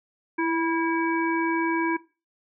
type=harmonic tone with a mistuned harmonic; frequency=326.1 Hz; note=E4; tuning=19 cents flat; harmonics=1 / 3 / 5 / 7; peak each=-24 / -29 / -31 / -32 dBFS; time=0.38-1.97 s; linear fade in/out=10 ms; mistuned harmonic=1; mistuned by=+26 cents; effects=noise-tail reverb RT60 0.3 s tail -18 dB re dry